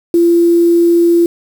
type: tone with quantisation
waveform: sine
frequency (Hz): 341.7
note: F4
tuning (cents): -38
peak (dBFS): -6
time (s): 0.14-1.26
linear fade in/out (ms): 2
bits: 5
effects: none